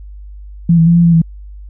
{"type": "tone with pitch steps", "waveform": "sine", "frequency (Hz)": [169.4, 164, 169.9, 171.3, 169, 164.4], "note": ["E3", "E3", "F3", "F3", "E3", "E3"], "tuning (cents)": [48, -9, -47, -33, 43, -4], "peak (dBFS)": -5, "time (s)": [0.69, 1.218], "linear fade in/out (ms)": 5, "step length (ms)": 88, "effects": ["added 50 Hz sine -29 dBFS peak until 1.69 s"]}